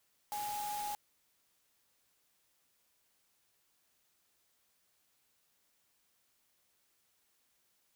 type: tone in noise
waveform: sine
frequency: 830.6 Hz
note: G#5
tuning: in tune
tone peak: -37 dBFS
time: 0.32-0.95 s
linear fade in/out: 0 ms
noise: white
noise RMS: -45 dBFS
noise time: 0.32-0.95 s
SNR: +5 dB
effects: white hiss -75 dBFS RMS until 7.95 s